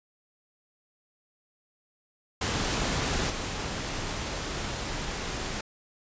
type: noise with level steps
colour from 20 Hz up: pink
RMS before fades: -28 / -33 dBFS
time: 2.41-5.61 s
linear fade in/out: 5 ms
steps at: 3.3 s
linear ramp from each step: 2 ms
effects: resampled to 16000 Hz